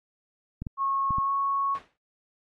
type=clicks; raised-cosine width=5 ms; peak=-21 dBFS; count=4; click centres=0.62 / 0.668 / 1.107 / 1.184 s
type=tone with pitch glide; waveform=sine; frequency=1093 to 1105.1 Hz; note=C#6 to C#6; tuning=-25 to -6 cents; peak=-23 dBFS; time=0.77-1.79 s; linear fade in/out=50 ms; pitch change=+19 cents; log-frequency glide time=1.22-1.32 s
type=noise with exponential decay; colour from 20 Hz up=white; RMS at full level=-34 dBFS; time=1.75-1.97 s; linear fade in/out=0 ms; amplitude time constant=46 ms
effects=low-pass 2000 Hz 12 dB/octave + AAC 32 kbps